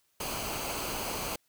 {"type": "noise with comb filter", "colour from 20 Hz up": "pink", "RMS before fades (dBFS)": -35, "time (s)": [0.2, 1.36], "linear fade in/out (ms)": 5, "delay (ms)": 0.55, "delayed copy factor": -0.55, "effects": ["white hiss -72 dBFS RMS until 1.48 s"]}